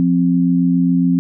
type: tone pair together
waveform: sine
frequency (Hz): 175.06 / 262.3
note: F3 / C4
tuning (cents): +4 / +4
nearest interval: perfect fifth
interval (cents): 700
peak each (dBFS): -14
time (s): 0-1.19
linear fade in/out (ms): 0
effects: none